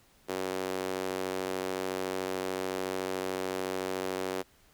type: tone with high-pass filter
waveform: sawtooth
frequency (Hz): 93.7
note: F#2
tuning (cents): +22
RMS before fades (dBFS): -34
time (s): 0.28-4.43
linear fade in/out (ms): 20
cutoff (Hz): 390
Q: 1.8
effects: pink hiss -63 dBFS RMS until 4.73 s